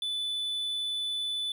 triangle tone, 3489 Hz, A7, 15 cents flat, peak -28 dBFS, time 0.02-1.52 s, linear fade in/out 2 ms, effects none

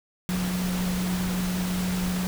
sine tone in noise, 182.1 Hz, F#3, 27 cents flat, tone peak -25 dBFS, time 0.29-2.27 s, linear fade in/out 0 ms, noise pink, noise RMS -33 dBFS, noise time 0.29-2.27 s, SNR +5 dB, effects none

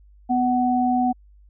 sine tone pair together, 249.3 / 747 Hz, B3 / F#5, +16 / +16 cents, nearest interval octave + perfect fifth, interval 1900 cents, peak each -20 dBFS, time 0.29-1.13 s, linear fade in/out 20 ms, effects added 50 Hz sine -48 dBFS peak until 1.49 s

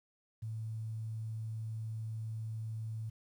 sine tone with quantisation, 110.9 Hz, A2, 14 cents sharp, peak -37 dBFS, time 0.42-3.1 s, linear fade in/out 10 ms, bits 11, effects none

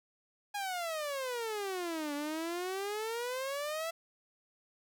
sawtooth exponential two-way sweep, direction down then up, 829 to 285.7 to 670 Hz, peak -31 dBFS, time 0.54-3.91 s, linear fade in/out 10 ms, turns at 2.14 s, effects none

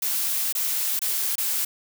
blue noise with dropouts, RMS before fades -25 dBFS, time 0.02-1.65 s, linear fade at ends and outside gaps 5 ms, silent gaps 0.526-0.55 / 0.993-1.016 / 1.356-1.38 s, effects none

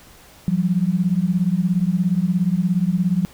sine beating tone pair, 171.6 / 188.6 Hz, F3 / F#3, -30 / +33 cents, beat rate 17 Hz, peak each -19 dBFS, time 0.48-3.25 s, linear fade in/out 0 ms, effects pink hiss -47 dBFS RMS until 3.33 s

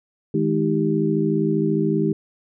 sine tone cluster, 158.8 / 211.8 / 318.1 / 393 Hz, D#3 / G#3 / D#4 / G4, +36 / +34 / +38 / +4 cents, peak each -23 dBFS, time 0.34-2.13 s, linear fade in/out 5 ms, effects none

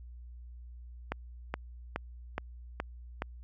click train, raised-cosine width 0.5 ms, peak -17 dBFS, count 6, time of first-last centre 1.12-3.221 s, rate 2.38 Hz, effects added 60 Hz sine -45 dBFS peak until 3.43 s

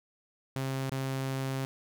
sawtooth tone with dropouts, 133.7 Hz, C3, 38 cents sharp, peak -27 dBFS, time 0.56-1.65 s, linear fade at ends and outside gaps 0 ms, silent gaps 0.896-0.918 s, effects none

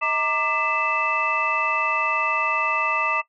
sine tone cluster, 636 / 925 / 1183 / 2010 / 2636 Hz, D#5 / A#5 / D6 / B6 / E7, +38 / -14 / +12 / +30 / -1 cents, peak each -32 / -28 / -23 / -29 / -24 dBFS, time 0.01-3.22 s, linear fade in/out 20 ms, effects noise-tail reverb RT60 0.1 s tail -19 dB re dry + tanh soft clip ceiling -9 dBFS

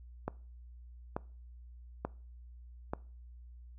click train, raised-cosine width 1 ms, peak -20 dBFS, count 4, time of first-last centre 0.28-2.935 s, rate 1.13 Hz, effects noise-tail reverb RT60 0.4 s tail -22 dB re dry + added 60 Hz sine -49 dBFS peak until 3.78 s

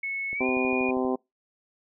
sine tone with pitch glide, 2200 to 2441 Hz, C#7 to D#7, -14 to -34 cents, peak -28 dBFS, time 0.03-0.91 s, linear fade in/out 5 ms, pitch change +180 cents, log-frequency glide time 0.34-0.47 s
click train, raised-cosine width 2 ms, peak -30 dBFS, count 10, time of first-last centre 0.33-1.05 s, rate 12.5 Hz
harmonic tone, 128.5 Hz, C3, 31 cents flat, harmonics 2 / 3 / 4 / 5 / 6 / 7 / 8, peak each -27 / -28 / -33 / -36 / -34 / -40 / -38 dBFS, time 0.4-1.16 s, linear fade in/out 10 ms
effects noise-tail reverb RT60 0.2 s tail -25 dB re dry

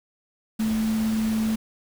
sine tone in noise, 220 Hz, A3, in tune, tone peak -21 dBFS, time 0.59-1.56 s, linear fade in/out 10 ms, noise pink, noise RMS -36 dBFS, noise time 0.59-1.56 s, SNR +12 dB, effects none

